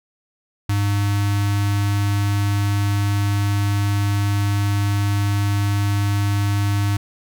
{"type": "tone with notch filter", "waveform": "square", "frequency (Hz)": 101.3, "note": "G#2", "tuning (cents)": -43, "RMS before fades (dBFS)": -19, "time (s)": [0.69, 6.97], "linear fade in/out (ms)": 5, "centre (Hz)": 500, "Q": 1.2, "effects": []}